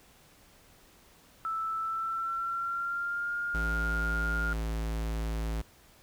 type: tone with pitch glide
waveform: sine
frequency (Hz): 1318.5 to 1413.1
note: E6 to F6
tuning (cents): 0 to +20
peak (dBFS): -30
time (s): 1.45-4.53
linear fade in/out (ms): 0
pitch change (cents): +120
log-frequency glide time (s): 1.79-3.33
type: tone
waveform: square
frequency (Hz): 55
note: A1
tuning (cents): 0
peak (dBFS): -31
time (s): 3.54-5.62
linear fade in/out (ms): 10
effects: pink hiss -59 dBFS RMS until 6.02 s